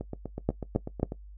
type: two click trains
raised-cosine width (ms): 2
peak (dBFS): -11 / -21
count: 3 / 10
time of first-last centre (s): 0.49-1.031 / 0.01-1.121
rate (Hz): 3.7 / 8.1
effects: noise-tail reverb RT60 0.1 s tail -18 dB re dry + added 50 Hz sine -44 dBFS peak until 1.37 s